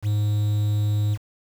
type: tone with quantisation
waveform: triangle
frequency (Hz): 104.7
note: G#2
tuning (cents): +15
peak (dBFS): -17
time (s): 0.02-1.18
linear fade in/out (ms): 50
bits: 7
effects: none